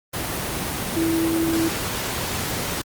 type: tone in noise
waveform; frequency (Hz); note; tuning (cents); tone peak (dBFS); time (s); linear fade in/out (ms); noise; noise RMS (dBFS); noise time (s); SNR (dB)
sine; 328.3; E4; -7; -19; 0.96-1.69; 10; pink; -26; 0.13-2.82; +4
effects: high-pass 60 Hz 12 dB/octave + Opus 24 kbps